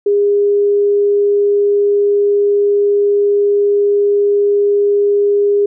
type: tone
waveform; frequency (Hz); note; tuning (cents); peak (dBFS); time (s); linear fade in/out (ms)
sine; 407.3; G#4; -34; -9; 0.06-5.66; 5
effects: none